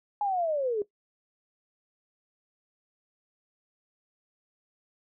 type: linear sweep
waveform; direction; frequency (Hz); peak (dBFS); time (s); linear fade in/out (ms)
sine; down; 840 to 398.9; -25; 0.21-0.82; 2
effects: noise-tail reverb RT60 0.1 s tail -17 dB re dry